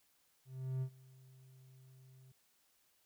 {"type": "tone with ADSR envelope", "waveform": "triangle", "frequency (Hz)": 130.5, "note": "C3", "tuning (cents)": -4, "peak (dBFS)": -32, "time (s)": [0.45, 2.32], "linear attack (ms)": 370, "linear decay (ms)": 75, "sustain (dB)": -24, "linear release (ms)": 5, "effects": ["white hiss -74 dBFS RMS until 3.05 s"]}